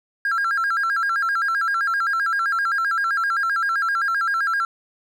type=tone with vibrato; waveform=triangle; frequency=1480 Hz; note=F#6; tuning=in tune; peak=-16 dBFS; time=0.25-4.65 s; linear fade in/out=2 ms; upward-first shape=square; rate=7.7 Hz; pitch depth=160 cents each way; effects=tanh soft clip ceiling -14 dBFS